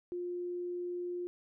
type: tone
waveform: sine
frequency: 353.8 Hz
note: F4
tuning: 23 cents sharp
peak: -35 dBFS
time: 0.12-1.27 s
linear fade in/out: 0 ms
effects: none